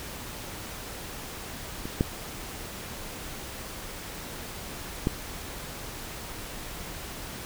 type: clicks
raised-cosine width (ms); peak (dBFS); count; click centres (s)
3; -20 / -9 / -10; 3; 1.855 / 2.009 / 5.071
effects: pink hiss -39 dBFS RMS until 7.45 s